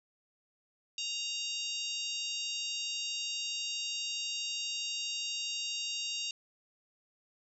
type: harmonic tone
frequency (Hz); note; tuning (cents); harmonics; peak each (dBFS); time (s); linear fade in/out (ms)
932.3; A#5; 0; 3 / 4 / 5 / 6 / 7 / 8; -38 / -40 / -42 / -44 / -45 / -46; 0.98-6.31; 2
effects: none